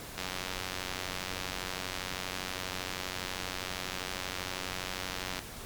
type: click train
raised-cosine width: 0.2 ms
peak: -17 dBFS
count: 483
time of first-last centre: 0.18-5.391 s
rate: 92.5 Hz
effects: pink hiss -44 dBFS RMS until 5.65 s + MP3 96 kbps